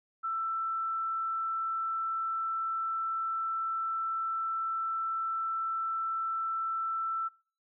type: tone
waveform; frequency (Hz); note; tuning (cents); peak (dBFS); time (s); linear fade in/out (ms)
sine; 1331; E6; +16; -30; 0.23-7.29; 20
effects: noise-tail reverb RT60 0.5 s tail -26 dB re dry